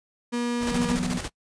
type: tone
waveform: 35% pulse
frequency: 239.9 Hz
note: A#3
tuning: 50 cents sharp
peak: -23 dBFS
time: 0.32-0.97 s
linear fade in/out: 20 ms
type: noise with tremolo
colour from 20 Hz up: pink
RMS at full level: -30 dBFS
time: 0.6-1.3 s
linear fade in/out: 50 ms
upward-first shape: square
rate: 14 Hz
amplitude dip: 60%
type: chord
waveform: triangle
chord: E suspended second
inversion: none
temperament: equal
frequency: 164.81 / 185 / 246.9 Hz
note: E3 / F#3 / B3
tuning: 0 / 0 / 0 cents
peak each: -31 / -27 / -27 dBFS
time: 0.71-1.19 s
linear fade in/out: 10 ms
effects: noise-tail reverb RT60 0.1 s tail -24 dB re dry + resampled to 22050 Hz